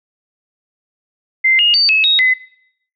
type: tone with pitch steps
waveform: sine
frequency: 2081 / 2855 / 4588 / 2585 / 3768 / 2027 Hz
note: C7 / F7 / D8 / E7 / A#7 / B6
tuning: -10 / +37 / -41 / -34 / +18 / +45 cents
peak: -9 dBFS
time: 1.44-2.34 s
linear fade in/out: 10 ms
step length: 150 ms
effects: noise-tail reverb RT60 0.7 s tail -21 dB re dry